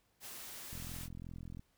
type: noise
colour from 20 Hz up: white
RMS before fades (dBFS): -48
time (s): 0.2-1.09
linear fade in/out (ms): 50
type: click train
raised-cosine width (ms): 5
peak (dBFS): -35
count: 38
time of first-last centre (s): 0.73-1.594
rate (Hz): 42.8
effects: pink hiss -75 dBFS RMS until 1.77 s